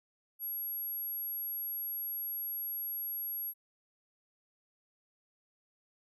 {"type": "tone", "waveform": "sine", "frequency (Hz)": 11500, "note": "F9", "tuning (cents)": 50, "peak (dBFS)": -35, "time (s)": [0.39, 3.54], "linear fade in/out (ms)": 50, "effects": []}